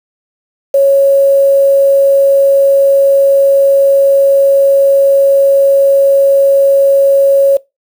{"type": "tone with quantisation", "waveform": "sine", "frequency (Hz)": 552, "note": "C#5", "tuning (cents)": -7, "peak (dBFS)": -4, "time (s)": [0.74, 7.57], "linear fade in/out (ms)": 5, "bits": 5, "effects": ["noise-tail reverb RT60 0.2 s tail -21 dB re dry"]}